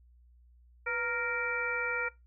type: harmonic tone with a mistuned harmonic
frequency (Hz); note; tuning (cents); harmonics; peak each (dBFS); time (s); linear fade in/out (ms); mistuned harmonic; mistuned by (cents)
466.2; A#4; 0; 1 / 2 / 3 / 4 / 5; -38 / -42 / -34 / -39 / -36; 0.86-2.09; 10; 1; +91
effects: noise-tail reverb RT60 0.2 s tail -20 dB re dry + added 60 Hz sine -57 dBFS peak until 2.26 s